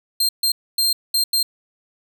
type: tone bursts at uneven times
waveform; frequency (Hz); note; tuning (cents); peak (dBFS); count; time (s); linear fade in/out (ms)
sawtooth; 4182; C8; -2; -13; 5; 0.2-0.29 / 0.43-0.52 / 0.78-0.93 / 1.14-1.24 / 1.33-1.43; 5
effects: none